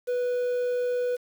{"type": "tone with quantisation", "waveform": "triangle", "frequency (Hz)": 493.1, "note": "B4", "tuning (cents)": -3, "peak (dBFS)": -22, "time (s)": [0.07, 1.17], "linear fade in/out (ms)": 20, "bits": 8, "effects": []}